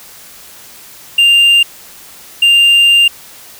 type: tone bursts at uneven times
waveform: triangle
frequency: 2794 Hz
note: F7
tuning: in tune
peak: -3 dBFS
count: 2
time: 1.18-1.63 / 2.42-3.08 s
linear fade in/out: 5 ms
effects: white hiss -36 dBFS RMS until 3.59 s